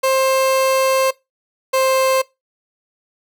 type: tone pair in turn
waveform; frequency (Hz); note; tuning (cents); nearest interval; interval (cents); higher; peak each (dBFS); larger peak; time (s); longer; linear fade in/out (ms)
30% pulse; 529 / 526.3; C5 / C5; +19 / +10; unison; 9; first; -11; neither; 0.03-1.11 / 1.73-2.22; first; 10
effects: noise-tail reverb RT60 0.2 s tail -21 dB re dry